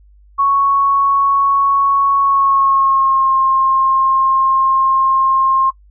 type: tone with pitch glide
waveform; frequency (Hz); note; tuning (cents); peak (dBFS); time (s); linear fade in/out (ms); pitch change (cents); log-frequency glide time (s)
sine; 1108.7 to 1064.8; C#6 to C6; 0 to +30; -10; 0.38-5.71; 20; -70; 2.2-3.36
effects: noise-tail reverb RT60 0.1 s tail -19 dB re dry + added 50 Hz sine -43 dBFS peak until 5.9 s